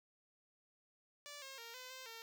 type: tone with pitch steps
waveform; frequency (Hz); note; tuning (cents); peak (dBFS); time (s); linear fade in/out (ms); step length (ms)
5% pulse; 581 / 537 / 463.3 / 508 / 519 / 456; D5 / C5 / A#4 / B4 / C5 / A#4; -19 / +45 / -11 / +49 / -14 / -38; -38; 1.26-2.22; 0; 160
effects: none